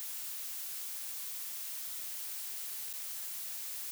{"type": "noise with dropouts", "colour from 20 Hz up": "blue", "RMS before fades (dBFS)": -41, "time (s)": [0, 3.91], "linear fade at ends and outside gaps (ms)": 0, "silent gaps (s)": [2.929, 2.937], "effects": []}